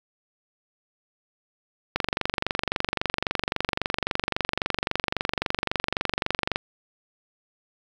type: click train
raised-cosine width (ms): 0.3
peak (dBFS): -7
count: 110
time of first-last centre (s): 1.96-6.559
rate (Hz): 23.7
effects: 7-bit